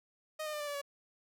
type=tone with pitch steps; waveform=sawtooth; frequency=621 / 609.6 / 598.5 / 587.5 / 576.7 / 566.2 Hz; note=D#5 / D#5 / D5 / D5 / D5 / C#5; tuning=-3 / -36 / +33 / +1 / -32 / +37 cents; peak=-33 dBFS; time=0.39-0.816 s; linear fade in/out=10 ms; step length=71 ms; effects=none